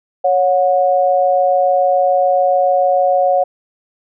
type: tone pair together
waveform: sine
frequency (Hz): 554.9 / 728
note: C#5 / F#5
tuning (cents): +2 / -28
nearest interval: perfect fourth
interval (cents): 470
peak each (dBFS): -13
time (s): 0.24-3.44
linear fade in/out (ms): 10
effects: none